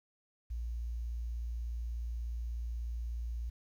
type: tone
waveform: sine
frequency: 58.27 Hz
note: A#1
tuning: in tune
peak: -35 dBFS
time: 0.5-3.5 s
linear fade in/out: 10 ms
effects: 11-bit